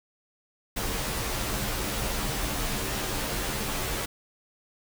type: noise with comb filter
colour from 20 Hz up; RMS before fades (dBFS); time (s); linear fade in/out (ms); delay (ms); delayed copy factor
pink; -30; 0.76-4.06; 10; 12; -0.9
effects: none